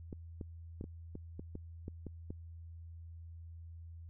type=clicks; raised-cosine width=3 ms; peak=-30 dBFS; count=10; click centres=0.128 / 0.412 / 0.811 / 0.841 / 1.154 / 1.395 / 1.554 / 1.881 / 2.067 / 2.305 s; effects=added 83 Hz sine -47 dBFS peak until 4.09 s